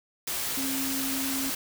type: tone in noise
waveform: sine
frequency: 269 Hz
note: C4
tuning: 48 cents sharp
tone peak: -31 dBFS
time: 0.57-1.5 s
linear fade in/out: 5 ms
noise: white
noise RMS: -31 dBFS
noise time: 0.27-1.55 s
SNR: -3 dB
effects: none